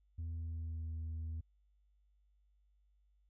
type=tone with pitch glide; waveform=sine; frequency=82.41 to 80.48 Hz; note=E2 to E2; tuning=0 to -41 cents; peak=-36 dBFS; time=0.18-1.41 s; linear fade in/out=10 ms; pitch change=-41 cents; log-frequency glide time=0.31-0.94 s; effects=tanh soft clip ceiling -38 dBFS + added 50 Hz sine -69 dBFS peak until 3.29 s